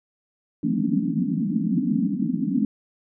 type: band-pass noise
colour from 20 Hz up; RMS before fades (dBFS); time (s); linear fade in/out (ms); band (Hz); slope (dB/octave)
white; -23; 0.63-2.65; 2; 160 to 290; 96
effects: none